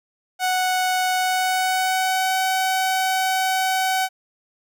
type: tone with pitch glide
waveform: sawtooth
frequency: 740 to 755.1 Hz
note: F#5 to F#5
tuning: 0 to +35 cents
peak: -15 dBFS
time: 0.39-4.09 s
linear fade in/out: 50 ms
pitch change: +35 cents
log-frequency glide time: 1.17-2.37 s
effects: none